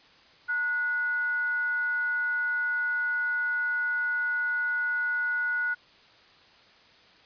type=tone with frequency modulation; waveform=sine; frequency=1460 Hz; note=F#6; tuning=24 cents flat; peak=-25 dBFS; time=0.48-5.75 s; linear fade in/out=20 ms; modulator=556 Hz; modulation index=0.2; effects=white hiss -56 dBFS RMS until 7.25 s + resampled to 11025 Hz